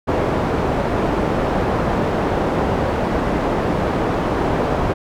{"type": "low-pass noise", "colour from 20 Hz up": "white", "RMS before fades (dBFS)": -19, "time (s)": [0.07, 4.94], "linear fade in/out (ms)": 20, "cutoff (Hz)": 670, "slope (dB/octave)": 12, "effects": []}